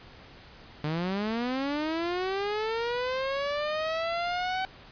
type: linear sweep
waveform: sawtooth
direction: up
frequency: 146.83 to 761 Hz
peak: -24 dBFS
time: 0.84-4.65 s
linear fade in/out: 0 ms
effects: pink hiss -50 dBFS RMS until 4.91 s + resampled to 11025 Hz